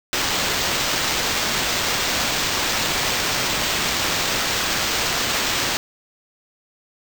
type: noise with sample-and-hold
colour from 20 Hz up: white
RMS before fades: -22 dBFS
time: 0.13-5.77 s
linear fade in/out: 0 ms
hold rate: 11025 Hz
effects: none